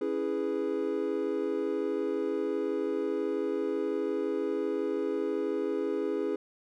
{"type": "chord", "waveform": "triangle", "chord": "C# minor seventh", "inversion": "none", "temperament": "equal", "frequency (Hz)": [277.2, 329.6, 415.3, 493.9], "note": ["C#4", "E4", "G#4", "B4"], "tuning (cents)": [0, 0, 0, 0], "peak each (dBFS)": [-34, -32, -29, -35], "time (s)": [0.01, 6.36], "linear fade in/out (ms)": 5, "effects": []}